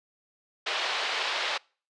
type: band-pass noise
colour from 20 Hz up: white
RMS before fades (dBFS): -30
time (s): 0.66-1.58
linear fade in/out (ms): 10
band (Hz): 470 to 4000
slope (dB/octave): 24
effects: noise-tail reverb RT60 0.4 s tail -26 dB re dry + resampled to 22050 Hz